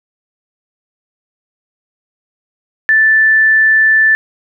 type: tone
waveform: sine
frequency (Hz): 1760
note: A6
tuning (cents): 0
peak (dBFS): -6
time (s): 2.89-4.15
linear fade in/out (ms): 0
effects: none